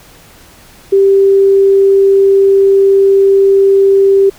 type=tone; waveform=sine; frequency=392 Hz; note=G4; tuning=in tune; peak=-4 dBFS; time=0.92-4.3 s; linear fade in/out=10 ms; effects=pink hiss -40 dBFS RMS until 4.38 s